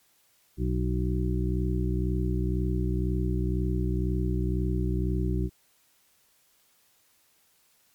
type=harmonic tone; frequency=62 Hz; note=B1; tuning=7 cents sharp; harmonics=1 / 2 / 3 / 5 / 6; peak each=-27 / -30 / -32 / -34 / -35 dBFS; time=0.57-5.5 s; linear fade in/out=50 ms; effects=white hiss -65 dBFS RMS until 7.94 s + MP3 96 kbps